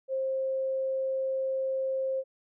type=tone; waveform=sine; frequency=530 Hz; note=C5; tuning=22 cents sharp; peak=-27 dBFS; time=0.08-2.24 s; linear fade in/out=50 ms; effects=none